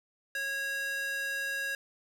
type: tone with high-pass filter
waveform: square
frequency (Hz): 549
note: C#5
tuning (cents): -17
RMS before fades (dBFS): -34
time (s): 0.35-1.75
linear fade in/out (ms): 2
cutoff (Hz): 1500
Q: 2.6
effects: none